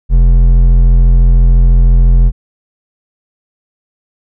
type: tone with hard clipping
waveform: triangle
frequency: 43 Hz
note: F1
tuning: 26 cents flat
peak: -5 dBFS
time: 0.09-2.32 s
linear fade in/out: 50 ms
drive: 11 dB
effects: none